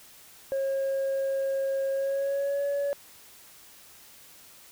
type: tone with pitch glide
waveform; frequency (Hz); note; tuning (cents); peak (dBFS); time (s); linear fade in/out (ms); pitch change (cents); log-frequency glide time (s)
sine; 542 to 566.3; C#5 to C#5; -39 to +37; -23; 0.52-2.93; 0; +76; 1.91-2.66
effects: tanh soft clip ceiling -24 dBFS + white hiss -52 dBFS RMS until 4.71 s